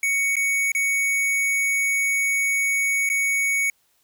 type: tone with dropouts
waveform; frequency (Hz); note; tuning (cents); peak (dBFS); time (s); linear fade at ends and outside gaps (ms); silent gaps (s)
square; 2230; C#7; +10; -20; 0.03-3.7; 2; 0.356-0.366 / 0.719-0.749 / 3.091-3.099
effects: white hiss -65 dBFS RMS until 4.03 s